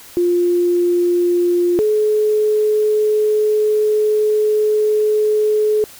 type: tone pair in turn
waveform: sine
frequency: 351 / 426.3 Hz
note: F4 / G#4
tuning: +9 / +45 cents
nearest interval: minor third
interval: 336 cents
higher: second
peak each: -12 dBFS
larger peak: neither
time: 0.17-1.79 / 1.79-5.84 s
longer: second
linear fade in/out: 0 ms
effects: white hiss -40 dBFS RMS until 5.99 s